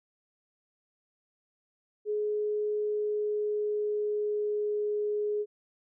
sine tone with pitch glide, 420.8 to 418.1 Hz, G#4 to G#4, +23 to +12 cents, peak -27 dBFS, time 2.05-5.46 s, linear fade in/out 50 ms, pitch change -11 cents, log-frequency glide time 2.81-4.92 s, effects none

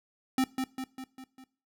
square tone with echo, 261.6 Hz, C4, in tune, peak -24 dBFS, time 0.38-0.44 s, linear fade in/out 2 ms, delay 200 ms, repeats 5, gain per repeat -5 dB, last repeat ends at 1.44 s, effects noise-tail reverb RT60 0.4 s tail -20 dB re dry

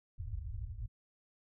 white low-pass noise, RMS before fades -41 dBFS, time 0.18-0.88 s, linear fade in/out 20 ms, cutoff 110 Hz, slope 96 dB/octave, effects none

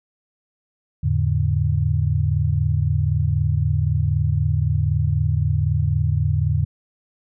sine tone cluster, 83.6 / 107.5 / 144.8 Hz, E2 / A2 / D3, +25 / -40 / -24 cents, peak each -21 dBFS, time 1.03-6.65 s, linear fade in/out 10 ms, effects none

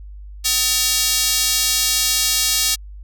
square tone with high-pass filter, 253.6 Hz, B3, 46 cents sharp, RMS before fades -18 dBFS, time 0.44-2.76 s, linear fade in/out 20 ms, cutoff 4600 Hz, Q 1.1, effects added 50 Hz sine -33 dBFS peak until 3.03 s

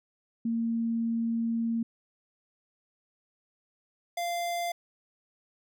sine / square tone pair in turn, 229.7 / 692.7 Hz, A#3 / F5, -25 / -14 cents, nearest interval octave + perfect fifth, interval 1911 cents, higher second, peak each -26 / -30 dBFS, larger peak first, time 0.45-1.83 / 4.17-4.72 s, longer first, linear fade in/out 5 ms, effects none

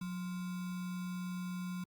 sine tone with sample-and-hold, 180.9 Hz, F#3, 39 cents flat, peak -37 dBFS, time 0.01-1.84 s, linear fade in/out 5 ms, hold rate 1225 Hz, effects Opus 48 kbps

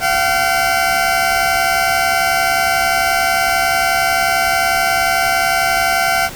20% pulse tone pair together, 689.8 / 761 Hz, F5 / F#5, -22 / +48 cents, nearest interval major second, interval 170 cents, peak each -11 dBFS, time 0-6.3 s, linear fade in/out 50 ms, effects pink hiss -31 dBFS RMS until 6.35 s

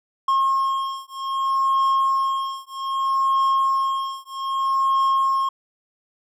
triangle beating tone pair, 1077 / 1077.63 Hz, C6 / C#6, +50 / -49 cents, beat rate 0.63 Hz, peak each -20 dBFS, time 0.28-5.49 s, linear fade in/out 5 ms, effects none

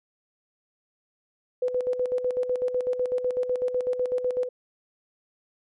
sine tone with tremolo, 500 Hz, B4, 21 cents sharp, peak -21 dBFS, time 1.62-4.49 s, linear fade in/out 5 ms, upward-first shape square, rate 8 Hz, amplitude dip 60%, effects MP3 48 kbps

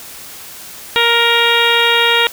harmonic tone, 468.5 Hz, A#4, 9 cents sharp, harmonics 1 / 2 / 3 / 4 / 5 / 6 / 7 / 8, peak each -18 / -18 / -18 / -18 / -18 / -18 / -18 / -18 dBFS, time 0.96-2.27 s, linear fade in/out 0 ms, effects white hiss -33 dBFS RMS until 2.32 s

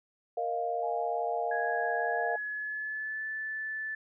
sine chord, Bb suspended fourth, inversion none, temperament just, 466.2 / 621.6 / 699.2 Hz, Bb4 / Eb5 / F5, 0 / -2 / +2 cents, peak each -35 / -37 / -31 dBFS, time 0.37-2.36 s, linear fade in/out 5 ms
sine tone with vibrato, 830.6 Hz, G#5, in tune, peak -37 dBFS, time 0.82-2.38 s, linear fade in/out 20 ms, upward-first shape sine, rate 6 Hz, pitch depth 20 cents each way
sine tone with pitch glide, 1661.2 to 1749.8 Hz, G#6 to A6, 0 to -10 cents, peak -33 dBFS, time 1.51-3.95 s, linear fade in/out 5 ms, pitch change +90 cents, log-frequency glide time 1.96-3.25 s
effects none

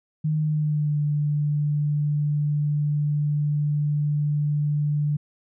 sine tone with pitch glide, 154.2 to 147.75 Hz, D#3 to D3, -15 to +11 cents, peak -20 dBFS, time 0.24-5.17 s, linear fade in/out 10 ms, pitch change -74 cents, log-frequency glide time 0.38-0.98 s, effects none

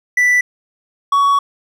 triangle tone pair in turn, 1975.5 / 1122.6 Hz, B6 / C#6, 0 / +22 cents, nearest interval minor seventh, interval 978 cents, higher first, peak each -8 dBFS, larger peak neither, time 0.17-0.41 / 1.12-1.39 s, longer second, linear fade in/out 5 ms, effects none

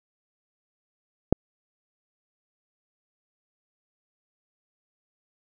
click, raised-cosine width 2 ms, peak -3 dBFS, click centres 1.326 s, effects none

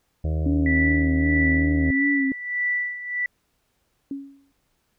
harmonic tone, 78.2 Hz, D#2, 9 cents sharp, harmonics 1 / 2 / 4 / 5 / 6 / 7 / 8 / 9, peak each -22 / -29 / -38 / -41 / -42 / -39 / -42 / -47 dBFS, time 0.24-1.91 s, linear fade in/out 5 ms
sine tone with vibrato, 276.3 Hz, C#4, 6 cents flat, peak -20 dBFS, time 0.46-2.32 s, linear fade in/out 2 ms, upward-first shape sine, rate 2.6 Hz, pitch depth 54 cents each way
sine tone with tremolo, 1968 Hz, B6, 7 cents flat, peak -20 dBFS, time 0.66-3.26 s, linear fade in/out 2 ms, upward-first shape sine, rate 1.6 Hz, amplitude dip 75%
sine tone with exponential decay, 277.2 Hz, C#4, in tune, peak -25 dBFS, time 4.11-4.52 s, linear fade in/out 2 ms, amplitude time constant 88 ms
effects pink hiss -70 dBFS RMS until 4.98 s

